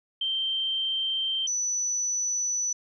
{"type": "tone pair in turn", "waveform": "sine", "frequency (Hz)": [3136, 5961], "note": ["G7", "F#8"], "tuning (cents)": [0, 12], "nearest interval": "major seventh", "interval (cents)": 1112, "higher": "second", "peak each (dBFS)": -25, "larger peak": "neither", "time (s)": [[0.21, 1.47], [1.47, 2.73]], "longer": "neither", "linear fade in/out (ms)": 5, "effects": []}